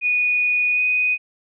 sine tone with pitch glide, 2467 to 2491 Hz, D#7 to D#7, -15 to +1 cents, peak -16 dBFS, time 0.01-1.18 s, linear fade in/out 50 ms, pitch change +16 cents, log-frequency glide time 0.72-0.81 s, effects none

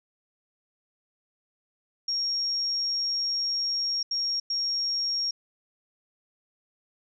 sine tone bursts at uneven times, 5570 Hz, F8, 5 cents flat, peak -25 dBFS, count 3, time 2.08-4.03 / 4.11-4.4 / 4.5-5.31 s, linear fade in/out 5 ms, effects none

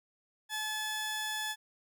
sawtooth tone pair together, 860 / 1720 Hz, A5 / A6, -40 / -40 cents, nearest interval octave, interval 1200 cents, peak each -36 / -30 dBFS, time 0.49-1.56 s, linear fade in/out 50 ms, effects none

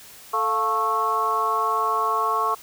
harmonic tone with a mistuned harmonic, 220 Hz, A3, in tune, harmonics 2 / 3 / 4 / 5 / 6, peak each -30 / -30 / -30 / -21 / -30 dBFS, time 0.33-2.55 s, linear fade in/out 10 ms, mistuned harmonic 3, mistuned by +98 cents, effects white hiss -45 dBFS RMS until 2.62 s

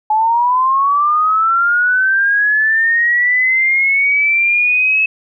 sine linear sweep, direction up, 849 to 2595 Hz, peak -10 dBFS, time 0.1-5.06 s, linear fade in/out 5 ms, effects none

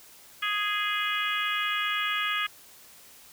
harmonic tone, 415.3 Hz, G#4, in tune, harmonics 3 / 4 / 5 / 6 / 7 / 8, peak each -31 / -32 / -33 / -34 / -34 / -35 dBFS, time 0.42-2.47 s, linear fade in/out 10 ms, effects white hiss -52 dBFS RMS until 3.32 s

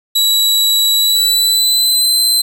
sawtooth tone with pitch glide, 3911 to 4079 Hz, B7 to C8, -18 to -45 cents, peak -7 dBFS, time 0.15-2.42 s, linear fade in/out 10 ms, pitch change +73 cents, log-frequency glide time 0.93-2.2 s, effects 8-bit

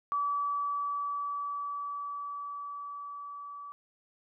sine tone with level ramp, 1149 Hz, D6, 38 cents flat, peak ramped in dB -27 to -41 dBFS, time 0.12-3.72 s, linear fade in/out 0 ms, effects none

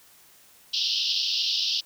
white band-pass noise, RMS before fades -26 dBFS, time 0.73-1.81 s, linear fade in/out 10 ms, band 2800 to 5400 Hz, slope 96 dB/octave, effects white hiss -55 dBFS RMS until 1.85 s

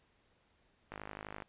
click train, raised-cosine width 0.5 ms, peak -28 dBFS, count 27, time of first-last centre 0.92-1.422 s, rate 51.8 Hz, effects pink hiss -72 dBFS RMS until 1.48 s + resampled to 8000 Hz

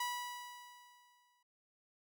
sawtooth tone with exponential decay, 978 Hz, B5, 17 cents flat, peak -31 dBFS, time 0-1.43 s, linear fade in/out 5 ms, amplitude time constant 310 ms, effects none

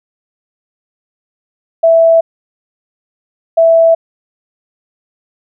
sine tone pair in turn, 659.3 / 659.3 Hz, E5 / E5, 0 / 0 cents, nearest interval unison, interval 0 cents, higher neither, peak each -4 dBFS, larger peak neither, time 1.83-2.21 / 3.57-3.95 s, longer neither, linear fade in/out 10 ms, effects none

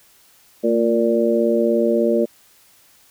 harmonic tone with a mistuned harmonic, 116.54 Hz, A#2, in tune, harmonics 2 / 3 / 4 / 5, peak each -20 / -20 / -20 / -20 dBFS, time 0.63-2.26 s, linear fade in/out 20 ms, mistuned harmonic 2, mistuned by -37 cents, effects white hiss -53 dBFS RMS until 3.1 s

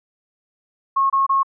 sine tone bursts, 1088 Hz, C#6, 33 cents flat, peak -14 dBFS, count 3, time 0.96-1.432 s, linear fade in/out 10 ms, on 140 ms, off 26 ms, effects none

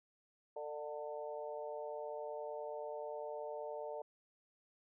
harmonic tone with a mistuned harmonic, 149.1 Hz, D3, 27 cents sharp, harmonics 3 / 4 / 5 / 6, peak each -46 / -44 / -51 / -50 dBFS, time 0.56-4.02 s, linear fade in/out 5 ms, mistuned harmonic 5, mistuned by -23 cents, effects none

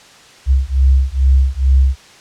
sine beating tone pair, 65.41 / 67.71 Hz, C2 / C#2, 0 / -40 cents, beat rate 2.3 Hz, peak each -12 / -12 dBFS, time 0.46-1.96 s, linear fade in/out 50 ms, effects white hiss -42 dBFS RMS until 2.2 s + low-pass 6000 Hz 12 dB/octave

